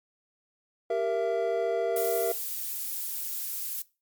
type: chord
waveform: triangle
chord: E diminished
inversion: first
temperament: equal with one note detuned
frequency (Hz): 392 / 466.2 / 668.8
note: G4 / Bb4 / E5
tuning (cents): 0 / 0 / +25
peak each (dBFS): -30 / -26 / -27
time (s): 0.9-2.32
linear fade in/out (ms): 5
type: noise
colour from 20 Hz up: violet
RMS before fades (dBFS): -33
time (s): 1.96-3.82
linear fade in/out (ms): 5
effects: noise-tail reverb RT60 0.3 s tail -21 dB re dry + MP3 96 kbps